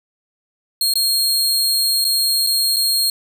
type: tone with dropouts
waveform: sawtooth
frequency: 4247 Hz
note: C8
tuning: 25 cents sharp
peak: -12 dBFS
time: 0.81-3.1 s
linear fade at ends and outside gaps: 2 ms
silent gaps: 0.938-0.955 / 2.044-2.049 / 2.466-2.47 / 2.762-2.766 s
effects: none